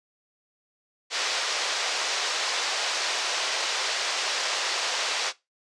white band-pass noise, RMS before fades -28 dBFS, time 1.1-5.33 s, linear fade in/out 50 ms, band 450 to 5800 Hz, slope 24 dB/octave, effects noise-tail reverb RT60 0.2 s tail -18 dB re dry + resampled to 22050 Hz

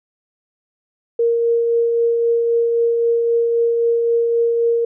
sine tone with tremolo, 466.2 Hz, A#4, in tune, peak -12 dBFS, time 1.19-4.85 s, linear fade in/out 5 ms, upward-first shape triangle, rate 3.8 Hz, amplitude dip 30%, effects none

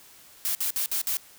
blue noise bursts, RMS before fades -27 dBFS, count 5, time 0.45-1.17 s, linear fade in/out 0 ms, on 100 ms, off 55 ms, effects white hiss -52 dBFS RMS until 1.38 s

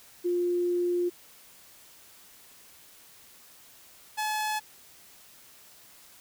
sine / sawtooth tone pair in turn, 352.3 / 856 Hz, F4 / A5, +15 / -48 cents, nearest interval octave + minor third, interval 1537 cents, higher second, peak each -24 dBFS, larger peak neither, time 0.24-1.1 / 4.17-4.6 s, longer first, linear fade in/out 20 ms, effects white hiss -54 dBFS RMS until 6.2 s

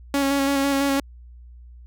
sawtooth tone with vibrato, 277.2 Hz, C#4, in tune, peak -15 dBFS, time 0.14-1 s, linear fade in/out 2 ms, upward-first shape square, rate 6 Hz, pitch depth 18 cents each way, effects added 60 Hz sine -41 dBFS peak until 1.86 s

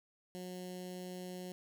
15% pulse tone with notch filter, 181.7 Hz, F#3, 31 cents flat, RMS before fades -45 dBFS, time 0.35-1.52 s, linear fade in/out 0 ms, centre 1300 Hz, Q 0.52, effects none

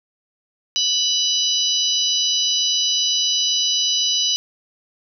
harmonic tone, 987.8 Hz, B5, in tune, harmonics 3 / 4 / 5 / 6, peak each -21 / -22 / -23 / -24 dBFS, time 0.76-4.36 s, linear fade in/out 0 ms, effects none

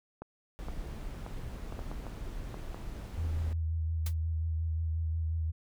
clicks, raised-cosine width 1 ms, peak -27 dBFS, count 9, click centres 0.22 / 0.685 / 1.264 / 1.724 / 1.792 / 1.915 / 2.067 / 2.543 / 2.745 s
brown noise, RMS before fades -40 dBFS, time 0.59-3.53 s, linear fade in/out 0 ms
sine tone with vibrato, 80.8 Hz, E2, 34 cents flat, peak -29 dBFS, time 3.17-5.52 s, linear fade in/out 20 ms, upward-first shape sine, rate 5.6 Hz, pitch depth 29 cents each way
white noise with exponential decay, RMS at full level -35 dBFS, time 4.06-4.14 s, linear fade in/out 5 ms, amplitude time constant 17 ms
effects none

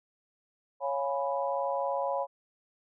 sine chord, C# dominant seventh, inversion none, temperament equal, 554.4 / 698.5 / 830.6 / 987.8 Hz, C#5 / E#5 / G#5 / B5, 0 / 0 / 0 / 0 cents, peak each -31 / -36 / -35 / -34 dBFS, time 0.8-2.27 s, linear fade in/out 50 ms, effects none

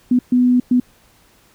sine tone bursts at uneven times, 248.2 Hz, B3, 9 cents sharp, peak -10 dBFS, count 3, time 0.11-0.19 / 0.32-0.6 / 0.71-0.8 s, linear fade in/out 5 ms, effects pink hiss -53 dBFS RMS until 1.54 s

